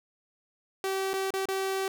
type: tone with dropouts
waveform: sawtooth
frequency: 385 Hz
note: G4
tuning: 31 cents flat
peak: -24 dBFS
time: 0.84-1.88 s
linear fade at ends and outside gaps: 1 ms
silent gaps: 1.133-1.139 / 1.305-1.338 / 1.455-1.486 s
effects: none